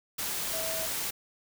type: tone in noise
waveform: sine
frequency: 648 Hz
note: E5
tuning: 30 cents flat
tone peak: -36 dBFS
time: 0.53-0.86 s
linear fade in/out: 10 ms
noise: white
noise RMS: -33 dBFS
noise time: 0.18-1.11 s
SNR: -6 dB
effects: none